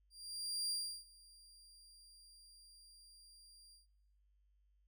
30% pulse tone with ADSR envelope, 4769 Hz, D8, 26 cents sharp, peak -33 dBFS, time 0.1-3.87 s, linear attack 600 ms, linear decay 340 ms, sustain -24 dB, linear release 140 ms, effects noise-tail reverb RT60 1.0 s tail -23 dB re dry + added 50 Hz sine -70 dBFS peak until 4.87 s

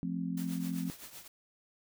sine chord, F major, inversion none, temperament just, 174.61 / 218.3 / 261.9 Hz, F3 / A3 / C4, 0 / -13 / +2 cents, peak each -35 / -40 / -37 dBFS, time 0.03-0.9 s, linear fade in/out 0 ms
white noise with tremolo, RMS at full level -46 dBFS, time 0.37-1.28 s, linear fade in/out 5 ms, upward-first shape triangle, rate 7.8 Hz, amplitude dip 75%
effects none

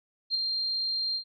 sine tone with ADSR envelope, 4186 Hz, C8, in tune, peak -22 dBFS, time 0.3-1.24 s, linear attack 48 ms, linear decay 6 ms, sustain -5 dB, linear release 87 ms, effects none

